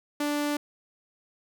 sawtooth tone, 293.1 Hz, D4, 3 cents flat, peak -22 dBFS, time 0.2-0.57 s, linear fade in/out 5 ms, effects none

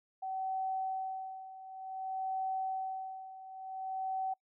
sine tone with tremolo, 761 Hz, F#5, 48 cents sharp, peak -32 dBFS, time 0.22-4.34 s, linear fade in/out 10 ms, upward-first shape sine, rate 0.55 Hz, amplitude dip 80%, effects noise-tail reverb RT60 0.1 s tail -26 dB re dry

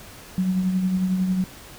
sine tone with tremolo, 185.8 Hz, F#3, 7 cents sharp, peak -17 dBFS, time 0.38-1.44 s, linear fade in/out 0 ms, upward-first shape triangle, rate 11 Hz, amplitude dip 50%, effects pink hiss -43 dBFS RMS until 1.78 s

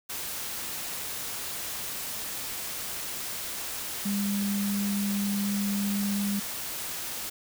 sine tone in noise, 201.5 Hz, G3, 48 cents sharp, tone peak -26 dBFS, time 4.05-6.4 s, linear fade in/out 10 ms, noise white, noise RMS -35 dBFS, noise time 0.09-7.3 s, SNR +6 dB, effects none

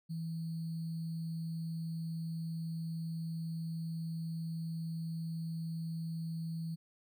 sine tone with sample-and-hold, 163.7 Hz, E3, 12 cents flat, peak -36 dBFS, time 0.09-6.76 s, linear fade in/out 20 ms, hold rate 4410 Hz, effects none

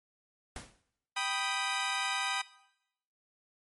pink noise with exponential decay, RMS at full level -40 dBFS, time 0.56-0.82 s, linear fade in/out 2 ms, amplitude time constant 55 ms
15% pulse chord, G augmented, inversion none, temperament equal, 784 / 987.8 / 1244.5 Hz, G5 / B5 / D#6, 0 / 0 / 0 cents, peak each -29 dBFS, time 1.16-2.42 s, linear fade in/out 10 ms
effects noise-tail reverb RT60 0.8 s tail -18 dB re dry + MP3 48 kbps

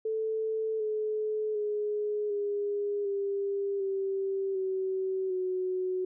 sine tone with pitch steps, 440 / 429.2 / 418.7 / 408.4 / 398.4 / 388.6 / 379.1 / 369.8 Hz, A4 / A4 / G#4 / G#4 / G4 / G4 / F#4 / F#4, 0 / -43 / +14 / -29 / +28 / -15 / +42 / -1 cents, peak -28 dBFS, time 0.05-6.05 s, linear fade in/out 5 ms, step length 750 ms, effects none

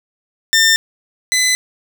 15% pulse tone pair in turn, 1800 / 2014 Hz, A6 / B6, +39 / +33 cents, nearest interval major second, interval 194 cents, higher second, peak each -3 / -6 dBFS, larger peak first, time 0.53-0.76 / 1.32-1.55 s, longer neither, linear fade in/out 0 ms, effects none

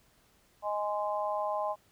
harmonic tone, 207.7 Hz, G#3, in tune, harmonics 3 / 4 / 5, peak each -33 / -34 / -35 dBFS, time 0.62-1.76 s, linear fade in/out 50 ms, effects pink hiss -66 dBFS RMS until 1.91 s

